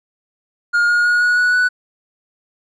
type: tone with pitch steps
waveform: triangle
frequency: 1421 / 1433.4 / 1445.8 / 1458.4 / 1471.1 / 1483.9 Hz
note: F6 / F6 / F#6 / F#6 / F#6 / F#6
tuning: +30 / +45 / -40 / -25 / -10 / +5 cents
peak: -10 dBFS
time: 0.73-1.69 s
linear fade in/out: 20 ms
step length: 160 ms
effects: resampled to 22050 Hz